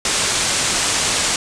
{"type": "low-pass noise", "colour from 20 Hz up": "white", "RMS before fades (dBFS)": -19, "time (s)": [0.05, 1.36], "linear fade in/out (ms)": 2, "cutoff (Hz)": 9000, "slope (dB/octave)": 48, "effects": []}